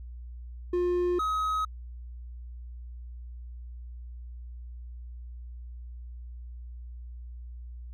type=tone pair in turn; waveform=triangle; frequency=355 / 1269.8 Hz; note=F4 / D#6; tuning=+28 / +35 cents; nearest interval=octave + minor seventh; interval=2207 cents; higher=second; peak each=-22 / -24 dBFS; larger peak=first; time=0.73-1.19 / 1.19-1.65 s; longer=neither; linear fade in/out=5 ms; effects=added 60 Hz sine -39 dBFS peak until 7.93 s